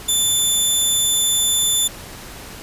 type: tone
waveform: 15% pulse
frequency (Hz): 3520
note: A7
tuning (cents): 0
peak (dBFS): -8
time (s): 0.08-1.88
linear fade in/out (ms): 10
effects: pink hiss -36 dBFS RMS until 2.62 s + resampled to 32000 Hz